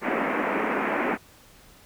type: band-pass noise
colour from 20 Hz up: pink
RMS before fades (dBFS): -26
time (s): 0.01-1.18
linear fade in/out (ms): 50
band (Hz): 200 to 2400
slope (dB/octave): 48
effects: pink hiss -53 dBFS RMS until 1.85 s